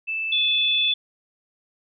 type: tone with pitch glide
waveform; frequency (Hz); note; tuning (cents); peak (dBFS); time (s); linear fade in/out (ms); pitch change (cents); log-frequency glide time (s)
sine; 2637 to 2599; E7 to E7; 0 to -25; -24; 0.07-0.93; 20; -25; 0.31-0.38
type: tone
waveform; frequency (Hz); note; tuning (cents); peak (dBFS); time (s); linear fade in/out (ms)
sine; 3469; A7; -25; -19; 0.32-0.94; 5
effects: none